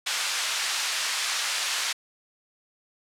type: band-pass noise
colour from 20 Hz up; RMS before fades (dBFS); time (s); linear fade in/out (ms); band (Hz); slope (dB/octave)
white; -28; 0.06-1.93; 10; 1100 to 5800; 12
effects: low-pass 12000 Hz 12 dB/octave